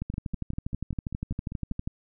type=two click trains; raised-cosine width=5 ms; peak=-24 / -18 dBFS; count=9 / 24; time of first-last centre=0.14-1.718 / 0.02-1.875 s; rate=5.07 / 12.4 Hz; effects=none